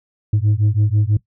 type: beating tone pair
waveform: sine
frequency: 102.3 / 108.4 Hz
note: G#2 / A2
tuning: -26 / -25 cents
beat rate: 6.1 Hz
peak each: -14 dBFS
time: 0.33-1.17 s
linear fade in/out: 5 ms
effects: noise-tail reverb RT60 0.1 s tail -19 dB re dry + tanh soft clip ceiling -10 dBFS

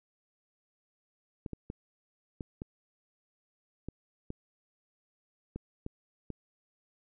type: clicks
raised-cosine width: 3 ms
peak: -25 dBFS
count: 10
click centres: 1.462 / 1.533 / 1.701 / 2.408 / 2.619 / 3.886 / 4.304 / 5.56 / 5.864 / 6.303 s
effects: none

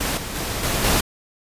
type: noise with level steps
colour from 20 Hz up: pink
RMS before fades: -23 / -30 / -26 / -22 / -18 dBFS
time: 0-1.01 s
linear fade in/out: 10 ms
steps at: 0.17 / 0.35 / 0.63 / 0.84 s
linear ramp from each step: 5 ms
effects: resampled to 32000 Hz

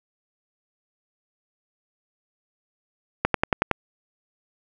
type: click train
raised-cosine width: 0.5 ms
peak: -3 dBFS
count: 6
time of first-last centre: 3.25-3.713 s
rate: 10.8 Hz
effects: none

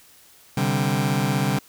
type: chord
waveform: sawtooth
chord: C suspended second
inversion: none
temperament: just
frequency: 130.81 / 147.16 / 196.22 Hz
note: C3 / D3 / G3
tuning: 0 / +4 / +2 cents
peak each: -20 dBFS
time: 0.57-1.59 s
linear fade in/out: 5 ms
effects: white hiss -52 dBFS RMS until 1.68 s

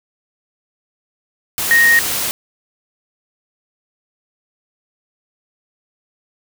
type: tone in noise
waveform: sine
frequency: 1864.7 Hz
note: A#6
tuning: in tune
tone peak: -8 dBFS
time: 1.71-1.99 s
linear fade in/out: 0 ms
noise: white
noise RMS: -20 dBFS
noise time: 1.58-2.31 s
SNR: +9 dB
effects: none

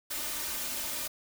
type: noise with comb filter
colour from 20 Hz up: white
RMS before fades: -35 dBFS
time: 0.1-1.08 s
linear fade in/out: 10 ms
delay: 3.3 ms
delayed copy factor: +0.7
effects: none

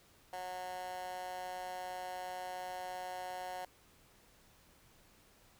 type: tone with high-pass filter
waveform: 15% pulse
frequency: 182.8 Hz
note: F#3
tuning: 21 cents flat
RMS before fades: -43 dBFS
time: 0.33-3.65 s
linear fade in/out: 2 ms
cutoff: 740 Hz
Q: 2.9
effects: pink hiss -65 dBFS RMS until 5.59 s

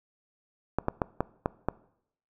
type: clicks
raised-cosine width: 1 ms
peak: -11 dBFS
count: 6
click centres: 0.786 / 0.884 / 1.018 / 1.206 / 1.459 / 1.686 s
effects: noise-tail reverb RT60 0.7 s tail -21 dB re dry

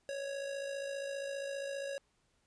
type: tone with amplitude modulation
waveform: square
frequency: 554.4 Hz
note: C#5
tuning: in tune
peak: -36 dBFS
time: 0.09-1.98 s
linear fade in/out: 0 ms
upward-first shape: sine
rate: 55 Hz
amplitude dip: 50%
effects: pink hiss -75 dBFS RMS until 2.46 s + resampled to 22050 Hz

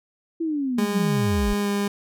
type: linear sweep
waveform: sine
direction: down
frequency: 336.5 to 35.94 Hz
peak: -22 dBFS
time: 0.4-1.54 s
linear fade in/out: 10 ms
type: tone with pitch glide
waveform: 30% pulse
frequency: 204.5 to 202.5 Hz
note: G#3 to G#3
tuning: -26 to -43 cents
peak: -19 dBFS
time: 0.78-1.88 s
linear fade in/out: 5 ms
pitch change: -17 cents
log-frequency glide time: 1.61-1.68 s
effects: none

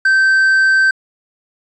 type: tone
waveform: triangle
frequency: 1553 Hz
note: G6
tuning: 17 cents flat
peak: -7 dBFS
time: 0.05-0.91 s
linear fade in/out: 5 ms
effects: resampled to 22050 Hz

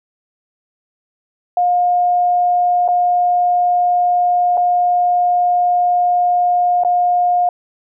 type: tone with dropouts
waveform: sine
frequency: 712 Hz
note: F5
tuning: 33 cents sharp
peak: -11 dBFS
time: 1.57-7.49 s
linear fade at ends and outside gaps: 2 ms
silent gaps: 2.879-2.886 / 4.572-4.576 / 6.836-6.848 s
effects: none

